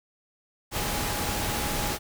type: tone in noise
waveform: sine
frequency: 830.6 Hz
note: G#5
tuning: in tune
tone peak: -36 dBFS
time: 0.71-1.99 s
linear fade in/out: 50 ms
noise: pink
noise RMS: -29 dBFS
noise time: 0.71-1.99 s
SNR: -10 dB
effects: none